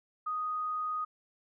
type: tone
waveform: sine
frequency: 1244.5 Hz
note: D#6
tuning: in tune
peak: -31 dBFS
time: 0.26-1.05 s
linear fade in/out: 10 ms
effects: none